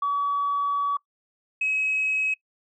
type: tone pair in turn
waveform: sine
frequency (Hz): 1138 / 2555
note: C#6 / D#7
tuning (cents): +45 / +45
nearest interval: octave + major second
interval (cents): 1400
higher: second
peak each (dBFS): -21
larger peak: neither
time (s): 0.02-0.97 / 1.61-2.34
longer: first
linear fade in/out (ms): 5
effects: noise-tail reverb RT60 0.1 s tail -23 dB re dry + tanh soft clip ceiling -17 dBFS